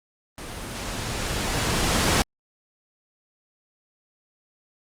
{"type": "noise with level ramp", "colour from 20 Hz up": "pink", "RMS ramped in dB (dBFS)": [-36, -19], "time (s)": [0.38, 2.22], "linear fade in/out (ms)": 0, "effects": ["low-pass 10000 Hz 12 dB/octave", "Opus 32 kbps"]}